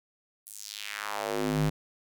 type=tone with high-pass filter sweep; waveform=square; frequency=51.91 Hz; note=G#1; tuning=in tune; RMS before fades=-32 dBFS; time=0.46-1.7 s; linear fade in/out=10 ms; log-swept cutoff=11000 to 110 Hz; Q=2; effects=none

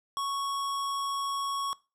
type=tone; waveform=square; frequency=1108.7 Hz; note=C#6; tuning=in tune; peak=-30 dBFS; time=0.17-1.73 s; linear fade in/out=0 ms; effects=noise-tail reverb RT60 0.3 s tail -21 dB re dry + low-pass 12000 Hz 12 dB/octave

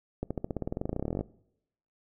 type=accelerating click train; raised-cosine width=2 ms; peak=-18 dBFS; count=25; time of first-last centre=0.23-1.21 s; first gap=76 ms; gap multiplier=0.94; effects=noise-tail reverb RT60 0.8 s tail -22 dB re dry

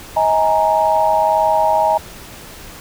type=chord; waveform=sine; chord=D# suspended fourth; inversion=none; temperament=equal with one note detuned; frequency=633.5 / 830.6 / 932.3 Hz; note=D#5 / G#5 / A#5; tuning=+31 / 0 / 0 cents; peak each=-16 dBFS; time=0.16-1.98 s; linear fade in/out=10 ms; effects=pink hiss -36 dBFS RMS until 2.8 s

